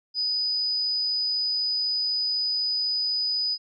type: tone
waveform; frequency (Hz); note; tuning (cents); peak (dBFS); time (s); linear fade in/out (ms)
sine; 4978; D#8; 0; -23; 0.14-3.58; 50
effects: none